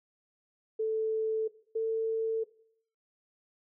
sine tone pair in turn, 440 / 446.9 Hz, A4 / A4, 0 / +27 cents, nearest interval unison, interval 27 cents, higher second, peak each -27 dBFS, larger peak neither, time 0.79-1.48 / 1.75-2.44 s, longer neither, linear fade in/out 10 ms, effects noise-tail reverb RT60 0.6 s tail -18 dB re dry

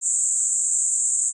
white band-pass noise, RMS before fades -22 dBFS, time 0.01-1.33 s, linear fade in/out 50 ms, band 7100 to 8200 Hz, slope 96 dB/octave, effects none

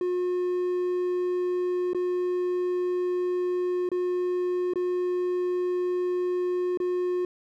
triangle tone with dropouts, 359.7 Hz, F#4, 49 cents flat, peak -22 dBFS, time 0.01-7.25 s, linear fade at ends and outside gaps 2 ms, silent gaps 1.933-1.947 / 3.89-3.916 / 4.736-4.757 / 6.774-6.801 s, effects none

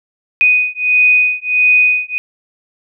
sine beating tone pair, 2489 / 2490.5 Hz, D#7 / D#7, 0 / +1 cents, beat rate 1.5 Hz, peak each -12 dBFS, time 0.41-2.18 s, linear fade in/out 0 ms, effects none

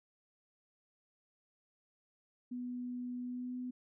sine tone with pitch glide, 246.9 to 250.3 Hz, B3 to B3, 0 to +23 cents, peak -38 dBFS, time 2.51-3.71 s, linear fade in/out 10 ms, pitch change +23 cents, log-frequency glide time 3.22-3.58 s, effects none

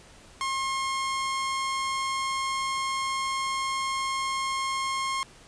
sawtooth tone, 1072 Hz, C6, 42 cents sharp, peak -23 dBFS, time 0.41-5.23 s, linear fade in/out 0 ms, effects pink hiss -52 dBFS RMS until 5.47 s + resampled to 22050 Hz

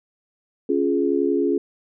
sine chord, Db major, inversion none, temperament equal with one note detuned, 277.2 / 349.2 / 419.2 Hz, Db4 / F4 / Ab4, 0 / 0 / +16 cents, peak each -22 dBFS, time 0.69-1.58 s, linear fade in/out 5 ms, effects none

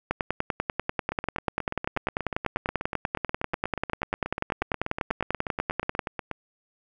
two click trains, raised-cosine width 0.5 ms, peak -10 / -15 dBFS, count 61 / 44, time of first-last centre 0.11-5.992 / 1.12-6.313 s, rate 10.2 / 8.28 Hz, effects none

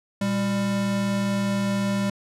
square tone pair together, 118.3 / 198.94 Hz, A#2 / G3, +26 / +26 cents, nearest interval major sixth, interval 900 cents, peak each -32 / -23 dBFS, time 0.21-2.1 s, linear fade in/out 5 ms, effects low-pass 10000 Hz 12 dB/octave

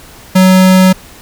square tone, 186.5 Hz, F#3, 14 cents sharp, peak -4 dBFS, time 0.35-0.93 s, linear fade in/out 10 ms, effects pink hiss -36 dBFS RMS until 1.21 s

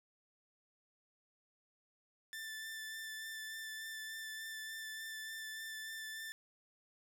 sawtooth tone with vibrato, 1768 Hz, A6, 8 cents sharp, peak -40 dBFS, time 2.33-6.32 s, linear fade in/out 0 ms, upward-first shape sine, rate 3.4 Hz, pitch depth 14 cents each way, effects none

